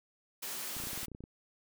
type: high-pass noise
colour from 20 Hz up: white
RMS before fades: -40 dBFS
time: 0.42-1.06 s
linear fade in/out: 10 ms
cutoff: 160 Hz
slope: 24 dB/octave
type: clicks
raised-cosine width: 3 ms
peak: -33 dBFS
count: 12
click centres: 0.767 / 0.801 / 0.837 / 0.871 / 0.932 / 0.976 / 1.031 / 1.083 / 1.117 / 1.149 / 1.206 / 1.239 s
effects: none